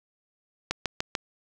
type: click train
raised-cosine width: 0.2 ms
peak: -9 dBFS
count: 4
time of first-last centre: 0.71-1.152 s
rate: 6.79 Hz
effects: none